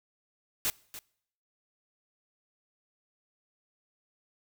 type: noise with echo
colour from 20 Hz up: white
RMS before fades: -29 dBFS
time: 0.65-0.7 s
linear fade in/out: 0 ms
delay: 290 ms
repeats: 1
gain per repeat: -14 dB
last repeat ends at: 0.99 s
effects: noise-tail reverb RT60 0.7 s tail -24 dB re dry